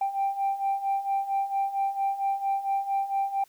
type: beating tone pair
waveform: sine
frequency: 784 / 788.4 Hz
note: G5 / G5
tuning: 0 / +10 cents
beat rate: 4.4 Hz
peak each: -29 / -25 dBFS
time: 0.01-3.44 s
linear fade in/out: 5 ms
effects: tanh soft clip ceiling -20 dBFS + white hiss -61 dBFS RMS until 3.48 s